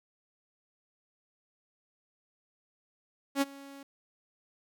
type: tone with ADSR envelope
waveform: sawtooth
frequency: 277.2 Hz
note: C#4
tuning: in tune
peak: -19 dBFS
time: 3.35-3.83 s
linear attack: 65 ms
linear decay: 29 ms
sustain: -23 dB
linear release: 4 ms
effects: none